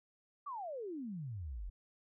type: exponential sweep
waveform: sine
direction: down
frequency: 1199 to 40.74 Hz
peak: -40 dBFS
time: 0.46-1.7 s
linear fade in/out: 10 ms
effects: none